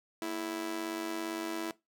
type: tone with amplitude modulation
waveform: sawtooth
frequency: 329.6 Hz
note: E4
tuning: in tune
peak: -27 dBFS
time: 0.22-1.71 s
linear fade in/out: 2 ms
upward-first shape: sine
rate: 97.6 Hz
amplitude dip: 75%
effects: noise-tail reverb RT60 0.2 s tail -19 dB re dry